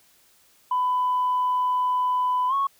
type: tone with pitch glide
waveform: sine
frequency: 1000 to 1103.2 Hz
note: B5 to C#6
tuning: +21 to -9 cents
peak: -19 dBFS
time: 0.71-2.67 s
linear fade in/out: 5 ms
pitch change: +170 cents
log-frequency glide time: 2.48-2.54 s
effects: tanh soft clip ceiling -16 dBFS + white hiss -59 dBFS RMS until 2.79 s